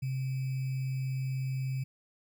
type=tone with sample-and-hold; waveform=sine; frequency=131.8 Hz; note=C3; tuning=13 cents sharp; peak=-30 dBFS; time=0.02-1.84 s; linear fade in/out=10 ms; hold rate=2450 Hz; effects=none